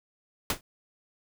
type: noise with exponential decay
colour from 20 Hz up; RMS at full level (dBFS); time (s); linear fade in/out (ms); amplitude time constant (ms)
pink; -22; 0.5-0.61; 2; 23
effects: none